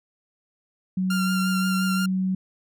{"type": "tone with pitch glide", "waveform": "sine", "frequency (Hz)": [186.3, 187.6], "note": ["F#3", "F#3"], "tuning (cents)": [12, 24], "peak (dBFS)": -21, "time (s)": [0.97, 2.35], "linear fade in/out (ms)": 5, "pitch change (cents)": 12, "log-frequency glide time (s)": [1.2, 1.93]}
{"type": "tone with vibrato", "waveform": "sawtooth", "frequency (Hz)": 1388, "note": "F6", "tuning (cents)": -11, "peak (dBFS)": -23, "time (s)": [1.1, 2.06], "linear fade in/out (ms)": 5, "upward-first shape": "triangle", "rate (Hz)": 5.7, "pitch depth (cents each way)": 26}
{"effects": []}